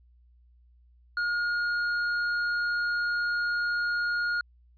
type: tone with tanh clipping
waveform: triangle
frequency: 1429 Hz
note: F6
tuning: 39 cents sharp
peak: -27 dBFS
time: 1.17-4.41 s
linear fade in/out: 2 ms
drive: 12 dB
effects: added 60 Hz sine -56 dBFS peak until 4.77 s + resampled to 11025 Hz